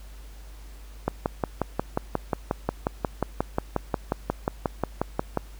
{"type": "click train", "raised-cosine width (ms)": 1, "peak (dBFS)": -9, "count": 25, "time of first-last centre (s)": [1.08, 5.373], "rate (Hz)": 5.59, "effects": ["added 50 Hz sine -41 dBFS peak until 5.59 s", "pink hiss -53 dBFS RMS until 5.59 s"]}